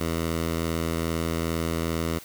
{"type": "tone", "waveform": "10% pulse", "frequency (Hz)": 82.41, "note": "E2", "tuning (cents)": 0, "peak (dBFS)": -17, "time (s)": [0, 2.19], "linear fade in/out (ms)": 10, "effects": ["white hiss -46 dBFS RMS until 2.24 s"]}